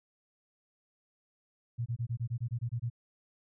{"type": "tone bursts", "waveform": "sine", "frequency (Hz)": 118.2, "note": "A#2", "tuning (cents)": 24, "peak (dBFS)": -30, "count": 11, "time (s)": [1.78, 2.901], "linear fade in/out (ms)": 20, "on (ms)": 81, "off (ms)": 23, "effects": []}